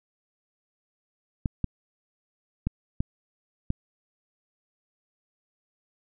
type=clicks; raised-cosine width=5 ms; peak=-13 dBFS; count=5; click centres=1.458 / 1.643 / 2.67 / 3.005 / 3.704 s; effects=none